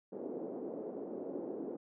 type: band-pass noise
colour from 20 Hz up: white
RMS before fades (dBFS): -42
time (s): 0.12-1.77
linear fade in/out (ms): 10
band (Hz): 250 to 470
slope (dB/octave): 24
effects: none